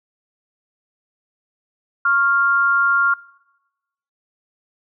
sine tone pair together, 1104.3 / 1396.9 Hz, C#6 / F6, -7 / 0 cents, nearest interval major third, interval 407 cents, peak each -21 / -14 dBFS, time 2.05-3.14 s, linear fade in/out 5 ms, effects noise-tail reverb RT60 1.0 s tail -23 dB re dry

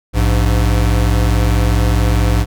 square tone pair together, 56.96 / 101.6 Hz, A#1 / G#2, -39 / -38 cents, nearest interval minor seventh, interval 1001 cents, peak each -13 / -16 dBFS, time 0.13-2.46 s, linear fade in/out 50 ms, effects none

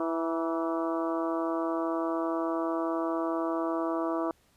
harmonic tone with a mistuned harmonic, 164.81 Hz, E3, in tune, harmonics 2 / 3 / 4 / 5 / 6 / 7 / 8 / 9, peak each -30 / -38 / -33 / -44 / -38 / -37 / -43 / -51 dBFS, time 0-4.31 s, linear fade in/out 2 ms, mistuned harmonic 6, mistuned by -39 cents, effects pink hiss -66 dBFS RMS until 4.56 s + resampled to 32000 Hz

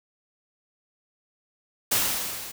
white noise with level ramp, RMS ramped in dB -21 to -39 dBFS, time 1.91-2.52 s, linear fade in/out 10 ms, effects none

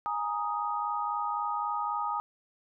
sine chord, Ab suspended second, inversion none, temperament just, 830.6 / 934.4 / 1245.9 Hz, Ab5 / Bb5 / Eb6, 0 / +4 / +2 cents, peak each -34 / -34 / -32 dBFS, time 0.06-2.2 s, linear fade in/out 0 ms, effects none

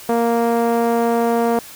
5% pulse tone with low-pass filter, 233.1 Hz, A#3, in tune, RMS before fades -17 dBFS, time 0.09-1.59 s, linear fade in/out 2 ms, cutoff 610 Hz, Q 1.2, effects white hiss -38 dBFS RMS until 1.75 s

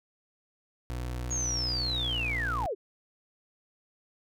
30% pulse tone with pitch glide, 61.2 to 58.81 Hz, B1 to A#1, -15 to +16 cents, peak -30 dBFS, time 0.9-2.66 s, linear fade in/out 0 ms, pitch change -69 cents, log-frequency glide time 2.05-2.16 s
sine linear sweep, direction down, 6710 to 342.6 Hz, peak -29 dBFS, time 1.3-2.75 s, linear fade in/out 20 ms
effects none

